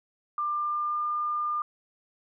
sine tone with pitch glide, 1192 to 1203.8 Hz, D6 to D6, +25 to +42 cents, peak -26 dBFS, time 0.38-1.62 s, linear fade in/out 2 ms, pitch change +17 cents, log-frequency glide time 0.51-1.02 s, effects none

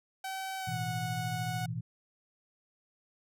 sawtooth tone with pitch glide, 765 to 735.5 Hz, G5 to F#5, -42 to -11 cents, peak -32 dBFS, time 0.24-1.66 s, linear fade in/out 5 ms, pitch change -69 cents, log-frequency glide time 0.58-0.79 s
sine chord, A suspended second, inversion none, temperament equal, 110 / 123.47 / 164.81 Hz, A2 / B2 / E3, 0 / 0 / 0 cents, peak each -40 / -37 / -38 dBFS, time 0.67-1.81 s, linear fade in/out 10 ms
effects none

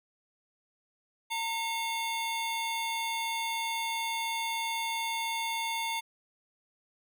square tone cluster, 914 / 2167 / 3538 Hz, A#5 / C#7 / A7, -34 / -40 / +9 cents, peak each -34 / -37 / -38 dBFS, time 1.3-6.01 s, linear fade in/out 20 ms, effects none

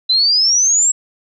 sine exponential sweep, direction up, 3980 to 7730 Hz, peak -10 dBFS, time 0.09-0.92 s, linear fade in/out 10 ms, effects none

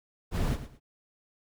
brown noise with echo, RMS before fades -28 dBFS, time 0.31-0.58 s, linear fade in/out 50 ms, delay 110 ms, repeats 2, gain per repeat -12 dB, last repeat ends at 0.8 s, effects none

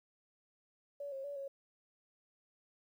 sine tone with pitch steps, 570 / 540 / 571 / 551 Hz, C#5 / C#5 / D5 / C#5, +48 / -45 / -49 / -11 cents, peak -40 dBFS, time 1-1.48 s, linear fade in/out 5 ms, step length 120 ms, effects 12-bit

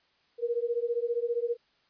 sine beating tone pair, 466.2 / 481.2 Hz, A#4 / B4, 0 / -45 cents, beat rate 15 Hz, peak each -30 dBFS, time 0.38-1.57 s, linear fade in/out 50 ms, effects white hiss -68 dBFS RMS until 1.89 s + resampled to 11025 Hz

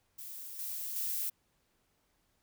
violet noise with level steps, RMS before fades -45 / -39 / -35 dBFS, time 0.18-1.3 s, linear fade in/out 10 ms, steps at 0.59 / 0.96 s, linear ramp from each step 2 ms, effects pink hiss -75 dBFS RMS until 2.42 s

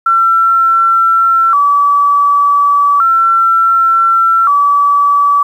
sine tone with vibrato, 1244.5 Hz, D#6, in tune, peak -6 dBFS, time 0.06-5.43 s, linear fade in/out 5 ms, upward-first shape square, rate 0.34 Hz, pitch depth 140 cents each way, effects 7-bit

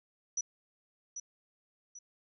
sine tone with echo, 5900 Hz, F#8, 6 cents flat, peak -30 dBFS, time 0.37-0.41 s, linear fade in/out 5 ms, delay 790 ms, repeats 2, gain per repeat -8 dB, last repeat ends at 1.99 s, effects none

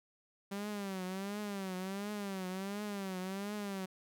sawtooth tone with vibrato, 196 Hz, G3, in tune, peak -34 dBFS, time 0.51-3.86 s, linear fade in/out 10 ms, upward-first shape triangle, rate 1.4 Hz, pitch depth 130 cents each way, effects none

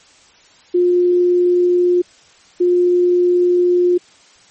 sine tone pair in turn, 355.3 / 355.3 Hz, F4 / F4, +30 / +30 cents, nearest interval unison, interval 0 cents, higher neither, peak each -10 dBFS, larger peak neither, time 0.74-2.02 / 2.6-3.98 s, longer second, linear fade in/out 10 ms, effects white hiss -48 dBFS RMS until 4.5 s + MP3 32 kbps

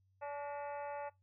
harmonic tone with a mistuned harmonic, 287.7 Hz, D4, 36 cents flat, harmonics 2 / 3 / 4 / 5 / 6 / 7 / 8 / 9, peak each -43 / -44 / -54 / -54 / -58 / -60 / -63 / -61 dBFS, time 0.21-1.1 s, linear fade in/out 20 ms, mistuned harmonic 6, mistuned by +89 cents, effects noise-tail reverb RT60 0.2 s tail -22 dB re dry + added 95 Hz sine -70 dBFS peak until 1.22 s

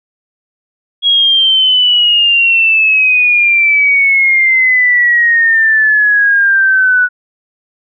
sine exponential sweep, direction down, 3324 to 1471 Hz, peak -6 dBFS, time 1.02-7.09 s, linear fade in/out 50 ms, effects none

